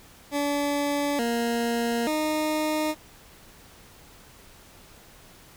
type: tone with pitch steps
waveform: 20% pulse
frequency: 287.4 / 234.4 / 307.9 Hz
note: D4 / A#3 / D#4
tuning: -37 / +10 / -18 cents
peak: -19 dBFS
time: 0.31-2.95 s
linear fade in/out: 50 ms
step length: 880 ms
effects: pink hiss -51 dBFS RMS until 5.56 s